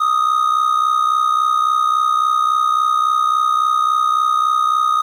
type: tone with amplitude modulation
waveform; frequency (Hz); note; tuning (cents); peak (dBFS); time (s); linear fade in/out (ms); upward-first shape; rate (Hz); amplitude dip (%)
triangle; 1244.5; D#6; 0; -8; 0-5.02; 10; sine; 63.6; 70
effects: 8-bit